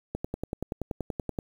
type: click train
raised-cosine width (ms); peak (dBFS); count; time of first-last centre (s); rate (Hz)
2; -17; 14; 0.15-1.388; 10.5
effects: 8-bit